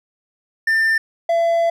triangle tone pair in turn, 1792 / 673.2 Hz, A6 / E5, +31 / +36 cents, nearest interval octave + perfect fourth, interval 1695 cents, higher first, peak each -12 dBFS, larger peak neither, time 0.67-0.98 / 1.29-1.7 s, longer second, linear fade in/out 5 ms, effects none

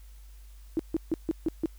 sine tone bursts, 323.2 Hz, E4, 34 cents flat, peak -23 dBFS, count 6, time 0.77-1.658 s, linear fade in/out 0 ms, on 23 ms, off 150 ms, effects added 50 Hz sine -46 dBFS peak until 1.78 s + white hiss -62 dBFS RMS until 1.78 s

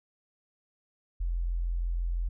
sine tone, 42.99 Hz, F1, 27 cents flat, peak -27 dBFS, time 1.2-2.29 s, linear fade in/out 10 ms, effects none

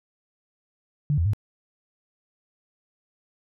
sine tone with pitch steps, 146.3 / 84 / 104.2 Hz, D3 / E2 / G#2, -6 / +33 / +6 cents, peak -19 dBFS, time 1.1-1.334 s, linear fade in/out 0 ms, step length 78 ms, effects none

